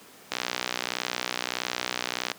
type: click train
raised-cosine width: 0.2 ms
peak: -9 dBFS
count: 124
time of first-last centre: 0.32-2.317 s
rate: 61.6 Hz
effects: pink hiss -50 dBFS RMS until 2.38 s + high-pass 200 Hz 12 dB/octave